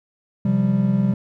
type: chord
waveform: triangle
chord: C suspended fourth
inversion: none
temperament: equal with one note detuned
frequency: 130.81 / 175.93 / 196 Hz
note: C3 / F3 / G3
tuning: 0 / +13 / 0 cents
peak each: -20 / -21 / -16 dBFS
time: 0.45-1.14 s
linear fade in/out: 5 ms
effects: none